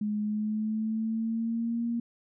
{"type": "tone with pitch glide", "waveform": "sine", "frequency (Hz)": [210, 234.4], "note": ["G#3", "A#3"], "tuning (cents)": [19, 10], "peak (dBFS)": -27, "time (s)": [0.01, 2], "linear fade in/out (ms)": 5, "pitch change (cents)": 191, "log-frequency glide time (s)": [0.21, 1.85], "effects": []}